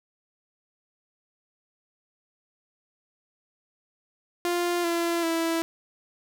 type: tone with pitch steps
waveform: sawtooth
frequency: 349.3 / 339.6 / 330.1 Hz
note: F4 / F4 / E4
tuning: 0 / -48 / +2 cents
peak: -20 dBFS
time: 4.45-5.62 s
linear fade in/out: 0 ms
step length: 390 ms
effects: none